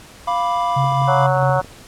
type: chord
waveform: triangle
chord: B diminished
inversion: second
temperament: equal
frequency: 698.5 / 987.8 / 1174.7 Hz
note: F5 / B5 / D6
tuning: 0 / 0 / 0 cents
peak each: -19 / -18 / -22 dBFS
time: 0.27-1.27 s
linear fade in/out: 10 ms
type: tone with tremolo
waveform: sine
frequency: 134.9 Hz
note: C#3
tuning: 47 cents flat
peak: -16 dBFS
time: 0.76-1.6 s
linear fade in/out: 10 ms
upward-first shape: sine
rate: 4.6 Hz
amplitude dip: 40%
type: clicks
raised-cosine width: 2 ms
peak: -23 dBFS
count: 9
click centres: 0.843 / 0.921 / 1.018 / 1.369 / 1.429 / 1.495 / 1.564 / 1.614 / 1.646 s
type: harmonic tone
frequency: 185 Hz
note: F#3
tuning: in tune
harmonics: 3 / 4 / 5 / 6 / 7 / 8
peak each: -19 / -21 / -23 / -25 / -26 / -27 dBFS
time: 1.07-1.62 s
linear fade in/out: 20 ms
effects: pink hiss -42 dBFS RMS until 1.87 s + low-pass 11000 Hz 12 dB/octave